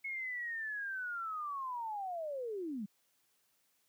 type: linear sweep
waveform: sine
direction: down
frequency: 2191 to 188.4 Hz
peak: -37 dBFS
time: 0.04-2.86 s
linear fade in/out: 10 ms
effects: white hiss -75 dBFS RMS until 3.88 s + high-pass 100 Hz 12 dB/octave